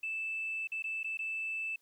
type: tone with dropouts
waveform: sine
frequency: 2637 Hz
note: E7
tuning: in tune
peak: -33 dBFS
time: 0.03-1.76 s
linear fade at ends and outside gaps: 5 ms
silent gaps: 0.673-0.718 / 0.824-0.84 / 1.032-1.043 / 1.173-1.19 s
effects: tanh soft clip ceiling -29 dBFS + white hiss -73 dBFS RMS until 1.81 s